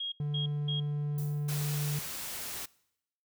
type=tone bursts; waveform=sine; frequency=3270 Hz; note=G#7; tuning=28 cents flat; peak=-33 dBFS; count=3; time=0-0.8 s; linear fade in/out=5 ms; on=120 ms; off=220 ms
type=tone; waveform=triangle; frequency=146.83 Hz; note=D3; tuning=in tune; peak=-28 dBFS; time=0.2-1.99 s; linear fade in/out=2 ms
type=noise with exponential decay; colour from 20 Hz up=violet; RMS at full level=-43 dBFS; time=1.18-1.64 s; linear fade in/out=2 ms; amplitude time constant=100 ms
type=noise; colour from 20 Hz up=white; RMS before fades=-39 dBFS; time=1.48-2.66 s; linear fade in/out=10 ms
effects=noise-tail reverb RT60 0.8 s tail -23 dB re dry